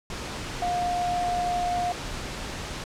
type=tone in noise; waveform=sine; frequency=710 Hz; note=F5; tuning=28 cents sharp; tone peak=-24 dBFS; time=0.62-1.92 s; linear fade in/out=2 ms; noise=pink; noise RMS=-34 dBFS; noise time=0.1-2.84 s; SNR=+7 dB; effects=low-pass 7000 Hz 12 dB/octave